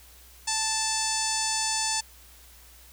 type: harmonic tone with a mistuned harmonic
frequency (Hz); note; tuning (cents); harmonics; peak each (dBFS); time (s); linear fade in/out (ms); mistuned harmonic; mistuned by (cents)
880; A5; 0; 1 / 2 / 3 / 4 / 5 / 6 / 7 / 8 / 9 / 10; -32 / -37 / -37 / -38 / -33 / -34 / -33 / -33 / -38 / -34; 0.47-2.01; 10; 5; +35
effects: added 60 Hz sine -53 dBFS peak until 2.92 s + white hiss -53 dBFS RMS until 2.92 s